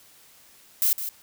violet noise with echo, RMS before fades -21 dBFS, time 0.82-0.93 s, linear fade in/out 0 ms, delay 160 ms, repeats 1, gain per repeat -10 dB, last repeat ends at 1.09 s, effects white hiss -54 dBFS RMS until 1.22 s

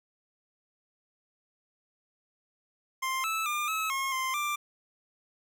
25% pulse tone with pitch steps, 1051 / 1310 / 1202 / 1292 / 1079 / 1046 / 1182 Hz, C6 / E6 / D6 / E6 / C#6 / C6 / D6, +7 / -11 / +40 / -35 / -47 / -1 / +11 cents, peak -25 dBFS, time 3.02-4.56 s, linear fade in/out 10 ms, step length 220 ms, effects none

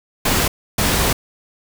pink noise bursts at uneven times, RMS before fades -17 dBFS, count 2, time 0.25-0.48 / 0.78-1.13 s, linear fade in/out 5 ms, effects none

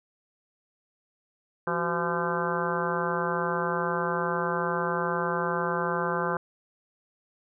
harmonic tone with a mistuned harmonic, 171.2 Hz, F3, 34 cents flat, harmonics 1 / 2 / 3 / 4 / 5 / 6 / 7 / 8 / 9, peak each -34 / -33 / -32 / -38 / -35 / -33 / -34 / -36 / -34 dBFS, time 1.67-6.37 s, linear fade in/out 2 ms, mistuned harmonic 2, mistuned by +140 cents, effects none

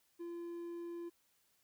triangle tone, 342.5 Hz, F4, 34 cents flat, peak -40 dBFS, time 0.19-1.1 s, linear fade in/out 20 ms, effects white hiss -75 dBFS RMS until 1.63 s

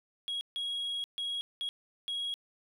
sine tone bursts at uneven times, 3307 Hz, G#7, 8 cents flat, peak -30 dBFS, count 5, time 0.28-0.41 / 0.56-1.04 / 1.18-1.41 / 1.61-1.69 / 2.08-2.34 s, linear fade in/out 0 ms, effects tanh soft clip ceiling -31 dBFS + 11-bit

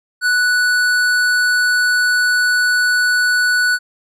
triangle tone with hard clipping, 1480 Hz, F#6, in tune, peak -14 dBFS, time 0.21-3.79 s, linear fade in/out 50 ms, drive 16 dB, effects none

